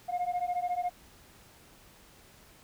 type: beating tone pair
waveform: sine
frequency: 707 / 721 Hz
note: F5 / F#5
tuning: +21 / -45 cents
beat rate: 14 Hz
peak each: -30 dBFS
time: 0.08-0.9 s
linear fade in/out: 20 ms
effects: tanh soft clip ceiling -26 dBFS + pink hiss -57 dBFS RMS until 2.63 s